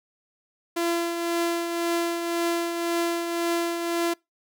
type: tone with tremolo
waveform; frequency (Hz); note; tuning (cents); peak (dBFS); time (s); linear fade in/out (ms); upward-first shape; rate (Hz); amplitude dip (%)
sawtooth; 340; F4; -46; -18; 0.76-4.14; 10; triangle; 1.9; 50
effects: noise-tail reverb RT60 0.2 s tail -25 dB re dry